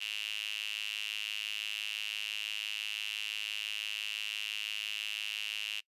sawtooth tone with high-pass filter, 105.9 Hz, G#2, 34 cents sharp, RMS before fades -38 dBFS, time 0-5.81 s, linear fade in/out 20 ms, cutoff 2800 Hz, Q 9.4, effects noise-tail reverb RT60 0.1 s tail -23 dB re dry + resampled to 32000 Hz

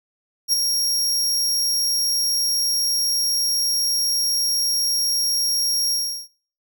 sawtooth tone with ADSR envelope, 5588 Hz, F8, in tune, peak -11 dBFS, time 0.48-6.28 s, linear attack 50 ms, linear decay 11 ms, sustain -5 dB, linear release 360 ms, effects noise-tail reverb RT60 0.5 s tail -23 dB re dry

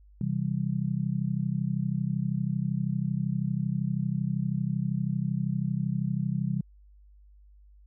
sine chord, C major, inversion none, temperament just, 130.81 / 163.52 / 196.22 Hz, C3 / E3 / G3, 0 / -14 / +2 cents, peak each -30 / -30 / -31 dBFS, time 0.21-6.61 s, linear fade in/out 2 ms, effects added 50 Hz sine -52 dBFS peak until 7.86 s

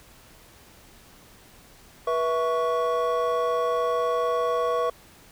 triangle tone cluster, 486.2 / 655 / 1116 Hz, B4 / E5 / C#6, -27 / -11 / +11 cents, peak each -23 / -26 / -25 dBFS, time 2.07-4.9 s, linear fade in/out 5 ms, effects pink hiss -52 dBFS RMS until 5.31 s

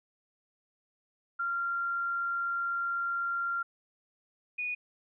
sine tone pair in turn, 1384 / 2466 Hz, F6 / D#7, -16 / -16 cents, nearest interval minor seventh, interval 1000 cents, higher second, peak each -29 / -31 dBFS, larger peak first, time 1.39-3.63 / 4.58-4.75 s, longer first, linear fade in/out 10 ms, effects none

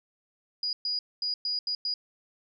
sine tone bursts at uneven times, 4900 Hz, D#8, 27 cents flat, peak -27 dBFS, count 6, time 0.63-0.73 / 0.85-0.99 / 1.22-1.34 / 1.45-1.59 / 1.67-1.75 / 1.85-1.94 s, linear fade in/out 2 ms, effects none

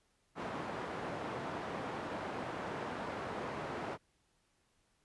white band-pass noise, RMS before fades -41 dBFS, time 0.35-3.98 s, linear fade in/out 50 ms, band 110 to 1000 Hz, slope 12 dB/octave, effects pink hiss -75 dBFS RMS until 5.04 s + resampled to 24000 Hz

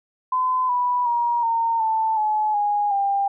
sine tone with pitch steps, 1019 / 983.7 / 949.7 / 916.8 / 885 / 854.4 / 824.8 / 796.3 Hz, C6 / B5 / A#5 / A#5 / A5 / G#5 / G#5 / G5, -46 / -7 / +32 / -29 / +10 / +49 / -12 / +27 cents, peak -18 dBFS, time 0.32-3.28 s, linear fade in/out 5 ms, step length 370 ms, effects none

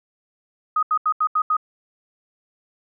sine tone bursts, 1251 Hz, D#6, 9 cents sharp, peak -16 dBFS, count 6, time 0.76-1.568 s, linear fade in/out 5 ms, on 68 ms, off 80 ms, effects none

